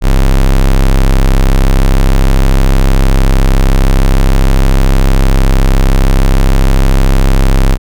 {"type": "tone", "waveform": "45% pulse", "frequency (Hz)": 33.18, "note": "C1", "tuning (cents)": 25, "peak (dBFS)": -4, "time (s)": [0.01, 7.78], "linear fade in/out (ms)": 50, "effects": []}